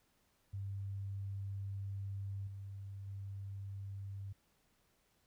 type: tone with level steps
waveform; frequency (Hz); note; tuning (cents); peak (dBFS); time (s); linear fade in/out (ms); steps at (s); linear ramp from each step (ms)
sine; 98.6; G2; +11; -39 / -44 / -42; 0.53-4.33; 10; 2.47 / 3.07; 5
effects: pink hiss -75 dBFS RMS until 5.26 s